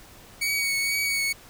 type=tone with vibrato; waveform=sawtooth; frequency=2238 Hz; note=C#7; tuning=16 cents sharp; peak=-20 dBFS; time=0.41-1.33 s; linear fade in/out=10 ms; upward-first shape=triangle; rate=2.1 Hz; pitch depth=24 cents each way; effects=pink hiss -49 dBFS RMS until 1.49 s